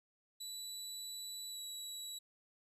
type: tone with pitch glide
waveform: 25% pulse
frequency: 3951 to 3912 Hz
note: B7 to B7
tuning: 0 to -17 cents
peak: -39 dBFS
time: 0.4-2.19 s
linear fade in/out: 10 ms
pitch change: -17 cents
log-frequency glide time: 1.5-1.59 s
effects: none